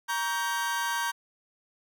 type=chord; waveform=40% pulse; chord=G diminished; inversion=first; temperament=just; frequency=940.8 / 1128.9 / 1568 Hz; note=Bb5 / Db6 / G6; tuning=+16 / +31 / 0 cents; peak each=-30 / -35 / -30 dBFS; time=0.08-1.12 s; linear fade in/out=20 ms; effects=none